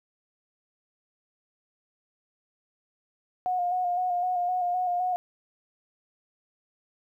sine tone with vibrato, 720 Hz, F#5, 47 cents flat, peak -24 dBFS, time 3.46-5.16 s, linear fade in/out 0 ms, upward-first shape square, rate 3.9 Hz, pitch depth 27 cents each way, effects 11-bit

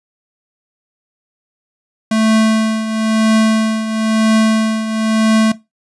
square tone with tremolo, 220 Hz, A3, in tune, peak -9 dBFS, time 2.11-5.52 s, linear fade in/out 5 ms, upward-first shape triangle, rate 1 Hz, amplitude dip 70%, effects noise-tail reverb RT60 0.2 s tail -17 dB re dry + resampled to 24000 Hz

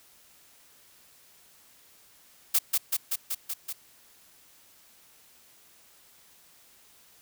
blue noise with echo, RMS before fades -22 dBFS, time 2.54-2.59 s, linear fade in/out 10 ms, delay 190 ms, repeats 6, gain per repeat -2 dB, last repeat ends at 3.73 s, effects white hiss -58 dBFS RMS until 7.21 s

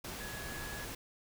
sine tone in noise, 1682 Hz, G#6, 22 cents sharp, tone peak -46 dBFS, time 0.2-0.85 s, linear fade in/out 5 ms, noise pink, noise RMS -43 dBFS, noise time 0.04-0.95 s, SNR -6 dB, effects none

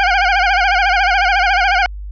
20% pulse tone with vibrato, 757 Hz, F#5, 39 cents sharp, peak -6 dBFS, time 0-1.86 s, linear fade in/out 0 ms, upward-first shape sine, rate 14 Hz, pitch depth 120 cents each way, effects added 50 Hz sine -25 dBFS peak until 2.11 s + resampled to 11025 Hz

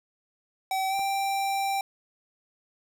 square tone with pitch glide, 765 to 785.1 Hz, G5 to G5, -42 to +2 cents, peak -26 dBFS, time 0.71-1.81 s, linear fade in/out 2 ms, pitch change +44 cents, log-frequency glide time 0.89-0.95 s
clicks, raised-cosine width 1 ms, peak -37 / -30 dBFS, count 2, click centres 0.988 / 0.994 s
effects none

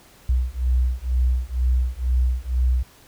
sine beating tone pair, 61.5 / 63.6 Hz, B1 / C2, -7 / -48 cents, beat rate 2.1 Hz, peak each -21 dBFS, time 0.29-2.83 s, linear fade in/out 5 ms, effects pink hiss -51 dBFS RMS until 3.07 s

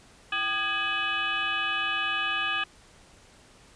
sine tone with frequency modulation, 2100 Hz, C7, 6 cents sharp, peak -25 dBFS, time 0.32-2.64 s, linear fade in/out 5 ms, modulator 441 Hz, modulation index 2.4, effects pink hiss -55 dBFS RMS until 3.75 s + resampled to 22050 Hz

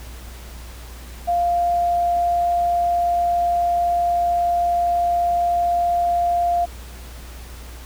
sine tone, 697 Hz, F5, 4 cents flat, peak -16 dBFS, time 1.27-6.66 s, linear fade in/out 20 ms, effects added 60 Hz sine -35 dBFS peak until 7.85 s + pink hiss -42 dBFS RMS until 7.85 s

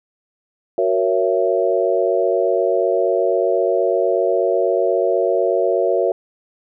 sine chord, F# dominant seventh, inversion none, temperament equal with one note detuned, 370 / 466.2 / 554.4 / 669.2 Hz, F#4 / A#4 / C#5 / E5, 0 / 0 / 0 / +26 cents, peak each -20 dBFS, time 0.78-6.12 s, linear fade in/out 2 ms, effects none

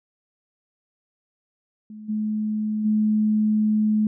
sine tone with level steps, 214.1 Hz, A3, 47 cents flat, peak -36 / -22 / -17 dBFS, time 1.9-4.07 s, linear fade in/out 2 ms, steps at 2.08 / 2.84 s, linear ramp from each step 20 ms, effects none

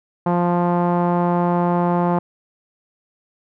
sawtooth tone with low-pass filter, 174.9 Hz, F3, 3 cents sharp, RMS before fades -18 dBFS, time 0.26-2.19 s, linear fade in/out 5 ms, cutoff 930 Hz, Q 2.7, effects none

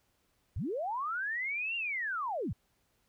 sine linear two-way sweep, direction up then down, 55.8 to 2811 to 55.8 Hz, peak -32 dBFS, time 0.56-2.53 s, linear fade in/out 5 ms, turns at 1.76 s, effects pink hiss -74 dBFS RMS until 3.08 s

